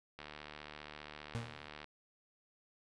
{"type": "click train", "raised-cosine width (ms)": 0.3, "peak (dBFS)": -31, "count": 125, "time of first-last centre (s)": [0.19, 1.843], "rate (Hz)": 75}
{"type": "tone with exponential decay", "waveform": "35% pulse", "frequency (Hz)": 116.54, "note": "A#2", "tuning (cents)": 0, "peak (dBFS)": -33, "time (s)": [1.35, 1.68], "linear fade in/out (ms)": 0, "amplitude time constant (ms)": 71}
{"effects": ["resampled to 22050 Hz"]}